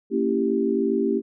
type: chord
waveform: sine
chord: A# diminished seventh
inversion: none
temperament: equal with one note detuned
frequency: 229.6 / 277.2 / 329.6 / 392 Hz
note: A#3 / C#4 / E4 / G4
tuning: -26 / 0 / 0 / 0 cents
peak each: -25 / -26 / -27 / -23 dBFS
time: 0.1-1.22 s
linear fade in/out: 50 ms
effects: none